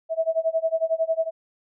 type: tone with tremolo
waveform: sine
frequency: 650 Hz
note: E5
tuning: 24 cents flat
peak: -17 dBFS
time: 0.09-1.31 s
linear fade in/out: 50 ms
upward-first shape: sine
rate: 11 Hz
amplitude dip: 95%
effects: none